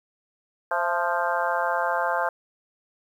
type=harmonic tone with a mistuned harmonic; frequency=174.61 Hz; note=F3; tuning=in tune; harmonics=3 / 4 / 5 / 6 / 7 / 8 / 9; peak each=-30 / -28 / -28 / -30 / -33 / -32 / -30 dBFS; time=0.71-2.29 s; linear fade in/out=2 ms; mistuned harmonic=4; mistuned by=-50 cents; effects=9-bit